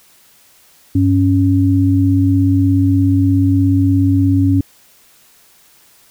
sine tone pair together, 98 / 277.2 Hz, G2 / C#4, 0 / 0 cents, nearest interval octave + tritone, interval 1800 cents, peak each -12 dBFS, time 0.95-4.61 s, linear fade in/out 5 ms, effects white hiss -49 dBFS RMS until 6.1 s

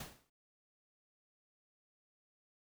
pink noise with exponential decay, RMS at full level -43 dBFS, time 0-0.3 s, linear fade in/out 5 ms, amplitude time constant 64 ms, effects none

